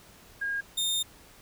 sine / sawtooth tone pair in turn, 1626 / 3644 Hz, G#6 / A#7, -37 / -40 cents, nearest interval octave + major second, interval 1397 cents, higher second, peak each -28 / -23 dBFS, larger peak second, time 0.41-0.61 / 0.77-1.03 s, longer second, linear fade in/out 10 ms, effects pink hiss -54 dBFS RMS until 1.41 s

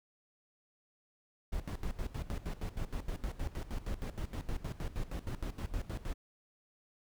brown noise with tremolo, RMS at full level -36 dBFS, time 1.52-6.14 s, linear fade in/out 10 ms, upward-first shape square, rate 6.4 Hz, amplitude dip 80%, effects none

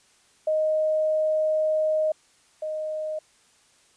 sine tone pair in turn, 622.3 / 620.1 Hz, D#5 / D#5, 0 / -6 cents, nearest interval unison, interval 6 cents, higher first, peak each -20 / -27 dBFS, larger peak first, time 0.47-2.12 / 2.62-3.19 s, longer first, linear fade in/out 5 ms, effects white hiss -60 dBFS RMS until 3.96 s + resampled to 22050 Hz

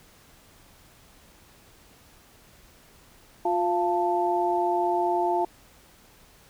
sine tone cluster, 353.8 / 691 / 882 Hz, F4 / F5 / A5, +23 / -19 / +4 cents, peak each -26 dBFS, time 3.45-5.45 s, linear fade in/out 5 ms, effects pink hiss -55 dBFS RMS until 6.49 s

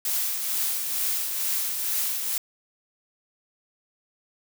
blue noise with tremolo, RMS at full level -25 dBFS, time 0.05-2.38 s, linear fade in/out 2 ms, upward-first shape triangle, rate 2.2 Hz, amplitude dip 45%, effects none

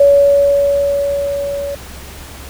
sine tone with level ramp, 565 Hz, C#5, 33 cents sharp, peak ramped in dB -4 to -19 dBFS, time 0-1.75 s, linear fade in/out 5 ms, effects added 69 Hz sine -34 dBFS peak until 2.49 s + pink hiss -34 dBFS RMS until 2.49 s

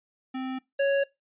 square tone pair in turn, 260.5 / 555.5 Hz, C4 / C#5, -7 / +4 cents, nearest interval octave + minor second, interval 1311 cents, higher second, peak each -31 / -22 dBFS, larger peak second, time 0.34-0.59 / 0.79-1.04 s, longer neither, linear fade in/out 10 ms, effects noise-tail reverb RT60 0.2 s tail -22 dB re dry + resampled to 8000 Hz

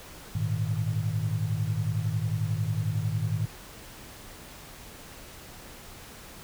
sine chord, Ab suspended second, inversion none, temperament equal with one note detuned, 103.83 / 114.87 / 155.56 Hz, Ab2 / Bb2 / Eb3, 0 / -25 / 0 cents, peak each -29 / -30 / -31 dBFS, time 0.35-3.46 s, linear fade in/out 5 ms, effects pink hiss -46 dBFS RMS until 6.43 s

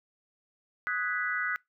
sine chord, G# minor seventh, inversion second, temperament equal with one note detuned, 1256.1 / 1480 / 1661.2 / 1975.5 Hz, D#6 / F#6 / G#6 / B6, +16 / 0 / 0 / 0 cents, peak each -36 / -31 / -37 / -34 dBFS, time 0.87-1.56 s, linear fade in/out 0 ms, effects noise-tail reverb RT60 0.2 s tail -25 dB re dry

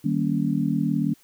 sine chord, Eb dominant seventh, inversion none, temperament just, 155.56 / 194.45 / 233.3 / 280 Hz, Eb3 / G3 / Bb3 / Db4, 0 / -14 / +2 / +18 cents, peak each -26 dBFS, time 0.04-1.14 s, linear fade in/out 10 ms, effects white hiss -58 dBFS RMS until 1.23 s

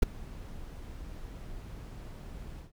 brown noise with ADSR envelope, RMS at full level -19 dBFS, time 0.02-2.72 s, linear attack 10 ms, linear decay 7 ms, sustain -24 dB, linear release 130 ms, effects none

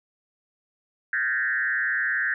sine tone with frequency modulation, 1687 Hz, G#6, 27 cents sharp, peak -22 dBFS, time 1.13-2.34 s, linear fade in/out 2 ms, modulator 131 Hz, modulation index 1.5, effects none

